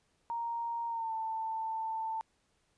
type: tone with pitch glide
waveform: sine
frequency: 932.3 to 889.7 Hz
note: A#5 to A5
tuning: 0 to +19 cents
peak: -33 dBFS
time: 0.3-2.21 s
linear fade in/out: 0 ms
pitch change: -81 cents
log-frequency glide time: 0.88-1.13 s
effects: pink hiss -74 dBFS RMS until 2.77 s + resampled to 22050 Hz

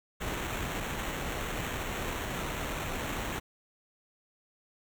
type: noise with sample-and-hold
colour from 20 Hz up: pink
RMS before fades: -35 dBFS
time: 0.2-3.4 s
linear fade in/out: 20 ms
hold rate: 4900 Hz
effects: none

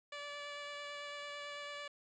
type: tone with vibrato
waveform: 10% pulse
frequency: 579 Hz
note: D5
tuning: 25 cents flat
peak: -35 dBFS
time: 0.12-1.88 s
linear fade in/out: 5 ms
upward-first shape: sine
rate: 9 Hz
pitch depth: 9 cents each way
effects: resampled to 16000 Hz + 11-bit

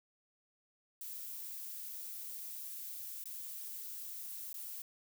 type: noise with dropouts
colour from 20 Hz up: violet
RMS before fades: -45 dBFS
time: 1.01-4.82 s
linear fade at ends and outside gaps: 2 ms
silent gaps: 3.24-3.256 / 4.529-4.541 s
effects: none

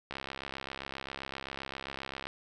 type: click train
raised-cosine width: 0.3 ms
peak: -22 dBFS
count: 147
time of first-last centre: 0.11-2.27 s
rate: 67.6 Hz
effects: none

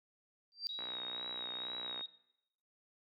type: tone with exponential growth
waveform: sine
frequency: 4699 Hz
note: D8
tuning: in tune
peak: -31 dBFS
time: 0.52-0.67 s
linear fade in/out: 0 ms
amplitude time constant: 32 ms
type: tone with vibrato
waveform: sine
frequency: 3803 Hz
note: A#7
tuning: 34 cents sharp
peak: -40 dBFS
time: 0.69-2.06 s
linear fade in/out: 2 ms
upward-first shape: triangle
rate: 2.1 Hz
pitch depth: 37 cents each way
type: click train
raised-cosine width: 0.5 ms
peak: -32 dBFS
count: 76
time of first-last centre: 0.79-2.01 s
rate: 61.5 Hz
effects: noise-tail reverb RT60 0.8 s tail -18 dB re dry + high-pass 200 Hz 12 dB/octave

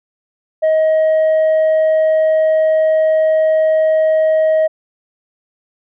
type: tone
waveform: sine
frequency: 631 Hz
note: D#5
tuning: 24 cents sharp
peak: -7 dBFS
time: 0.62-4.68 s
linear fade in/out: 20 ms
effects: tanh soft clip ceiling -9 dBFS

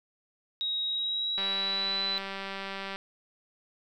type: tone with pitch glide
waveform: sine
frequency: 3800 to 3987 Hz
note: A#7 to B7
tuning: +33 to +16 cents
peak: -28 dBFS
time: 0.61-2.18 s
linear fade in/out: 0 ms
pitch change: +83 cents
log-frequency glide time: 0.85-2.02 s
type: click train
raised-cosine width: 0.3 ms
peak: -21 dBFS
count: 309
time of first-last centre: 1.38-2.959 s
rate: 195 Hz
effects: none

